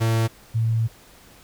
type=tone pair in turn; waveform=45% pulse / sine; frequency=113.1 / 113.1 Hz; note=A2 / A2; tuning=+48 / +48 cents; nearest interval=unison; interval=0 cents; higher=neither; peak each=-18 dBFS; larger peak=neither; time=0-0.28 / 0.54-0.88 s; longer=second; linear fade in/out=20 ms; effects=pink hiss -50 dBFS RMS until 1.43 s